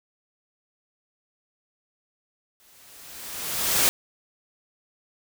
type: noise with exponential growth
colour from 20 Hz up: white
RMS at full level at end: -18 dBFS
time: 2.6-3.89 s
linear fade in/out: 0 ms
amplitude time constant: 280 ms
effects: none